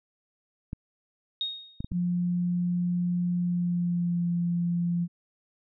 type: clicks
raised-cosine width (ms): 5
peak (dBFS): -21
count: 4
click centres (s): 0.731 / 1.805 / 1.845 / 1.919
type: tone with exponential decay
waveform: sine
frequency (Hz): 3729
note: A#7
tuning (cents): 0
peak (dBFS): -25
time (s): 1.41-1.87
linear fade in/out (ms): 1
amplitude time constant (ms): 100
type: tone with pitch glide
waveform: sine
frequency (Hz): 176.4 to 172.87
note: F3 to F3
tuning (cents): +18 to -17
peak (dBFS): -24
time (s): 1.91-5.08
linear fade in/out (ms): 50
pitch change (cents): -35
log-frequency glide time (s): 3.37-4.28
effects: none